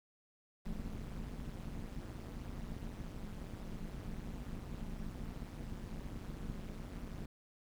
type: noise with amplitude modulation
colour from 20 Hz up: brown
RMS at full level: -40 dBFS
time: 0.65-7.26 s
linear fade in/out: 5 ms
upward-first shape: sine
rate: 191 Hz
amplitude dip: 95%
effects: none